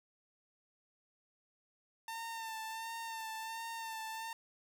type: tone with vibrato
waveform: sawtooth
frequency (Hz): 900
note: A5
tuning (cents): +39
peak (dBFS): -37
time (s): 2.08-4.33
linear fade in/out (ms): 2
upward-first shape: sine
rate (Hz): 1.4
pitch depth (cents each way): 31
effects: none